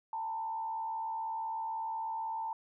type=tone with frequency modulation; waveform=sine; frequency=895 Hz; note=A5; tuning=29 cents sharp; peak=-34 dBFS; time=0.13-2.53 s; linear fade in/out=2 ms; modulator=73.9 Hz; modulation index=0.52; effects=none